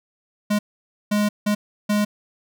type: tone bursts at uneven times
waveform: square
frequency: 208.1 Hz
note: G#3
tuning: 4 cents sharp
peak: -18 dBFS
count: 4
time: 0.5-0.59 / 1.11-1.29 / 1.46-1.55 / 1.89-2.05 s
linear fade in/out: 10 ms
effects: none